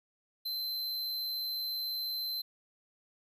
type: tone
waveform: square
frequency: 4087 Hz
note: C8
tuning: 41 cents flat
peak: -34 dBFS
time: 0.45-2.42 s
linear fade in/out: 10 ms
effects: none